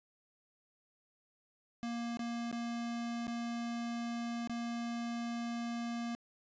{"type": "tone with dropouts", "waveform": "square", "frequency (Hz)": 235, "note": "A#3", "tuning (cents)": 14, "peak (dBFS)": -37, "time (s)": [1.83, 6.15], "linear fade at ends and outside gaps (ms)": 0, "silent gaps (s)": [[2.171, 2.193], [2.514, 2.527], [3.269, 3.279], [4.474, 4.496]], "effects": ["resampled to 16000 Hz", "13-bit"]}